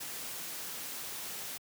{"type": "noise", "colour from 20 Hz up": "white", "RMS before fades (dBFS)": -41, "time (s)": [0, 1.58], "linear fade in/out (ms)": 10, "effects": ["high-pass 100 Hz 12 dB/octave"]}